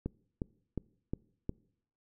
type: click train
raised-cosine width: 3 ms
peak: -21 dBFS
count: 5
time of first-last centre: 0.06-1.494 s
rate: 2.79 Hz
effects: noise-tail reverb RT60 0.7 s tail -24 dB re dry